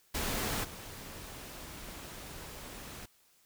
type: noise with level steps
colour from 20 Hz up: pink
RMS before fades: -34 / -46 dBFS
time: 0.14-3.06 s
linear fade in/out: 10 ms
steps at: 0.63 s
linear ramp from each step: 20 ms
effects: white hiss -67 dBFS RMS until 3.45 s